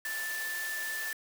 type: tone in noise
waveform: sine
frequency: 1760 Hz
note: A6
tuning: in tune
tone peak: -34 dBFS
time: 0.05-1.13 s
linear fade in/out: 2 ms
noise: white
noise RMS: -40 dBFS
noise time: 0.05-1.13 s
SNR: +3 dB
effects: high-pass 400 Hz 12 dB/octave